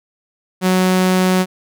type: tone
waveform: sawtooth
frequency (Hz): 185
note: F#3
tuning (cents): 0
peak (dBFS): -8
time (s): 0.61-1.46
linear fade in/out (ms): 50
effects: none